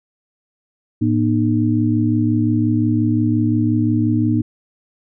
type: tone cluster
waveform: sine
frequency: 110.3 / 239.7 / 305.4 Hz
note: A2 / A#3 / D#4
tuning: +5 / +48 / -32 cents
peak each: -18 dBFS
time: 1.01-4.42 s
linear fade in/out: 10 ms
effects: none